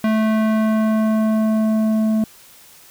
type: tone with low-pass filter sweep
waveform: square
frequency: 218.5 Hz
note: A3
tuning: 12 cents flat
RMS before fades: -17 dBFS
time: 0.04-2.24 s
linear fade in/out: 2 ms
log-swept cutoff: 2400 to 500 Hz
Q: 0.78
effects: white hiss -46 dBFS RMS until 2.9 s